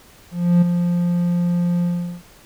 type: tone with ADSR envelope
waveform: triangle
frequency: 174.61 Hz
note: F3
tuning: in tune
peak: -7 dBFS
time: 0.31-2.23 s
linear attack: 310 ms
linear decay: 8 ms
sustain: -7 dB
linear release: 400 ms
effects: pink hiss -48 dBFS RMS until 2.45 s